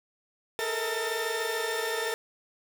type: tone cluster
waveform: sawtooth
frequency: 426.2 / 452.7 / 473.5 / 642 / 1797 Hz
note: G#4 / A4 / A#4 / E5 / A6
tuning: +45 / +49 / +27 / -46 / +36 cents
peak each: -34 / -28 / -35 / -36 / -30 dBFS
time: 0.59-2.14 s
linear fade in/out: 0 ms
effects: none